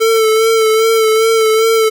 square tone with vibrato, 444.3 Hz, A4, 17 cents sharp, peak -9 dBFS, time 0-1.9 s, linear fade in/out 20 ms, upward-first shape sine, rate 2.5 Hz, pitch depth 31 cents each way, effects none

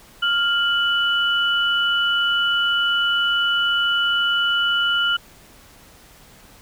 sine tone pair together, 1400 / 2966 Hz, F6 / F#7, +4 / +4 cents, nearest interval octave + minor second, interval 1300 cents, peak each -19 / -20 dBFS, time 0.22-5.17 s, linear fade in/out 10 ms, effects pink hiss -48 dBFS RMS until 6.61 s

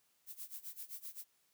violet noise with tremolo, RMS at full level -45 dBFS, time 0.26-1.25 s, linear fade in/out 50 ms, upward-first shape sine, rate 7.7 Hz, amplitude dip 90%, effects white hiss -75 dBFS RMS until 1.53 s + high-pass 60 Hz 12 dB/octave

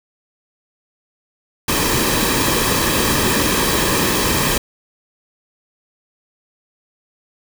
pink noise with comb filter, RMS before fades -17 dBFS, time 1.68-4.58 s, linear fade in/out 5 ms, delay 1.4 ms, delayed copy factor -0.55, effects none

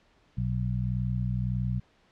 harmonic tone, 61.74 Hz, B1, in tune, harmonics 1 / 2 / 3, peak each -33 / -28 / -33 dBFS, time 0.37-1.8 s, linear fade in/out 10 ms, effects pink hiss -64 dBFS RMS until 2.11 s + low-pass 4000 Hz 12 dB/octave

